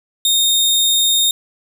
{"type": "tone", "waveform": "sawtooth", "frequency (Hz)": 3684, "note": "A#7", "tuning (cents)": -21, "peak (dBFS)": -9, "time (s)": [0.25, 1.31], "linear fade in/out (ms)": 2, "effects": []}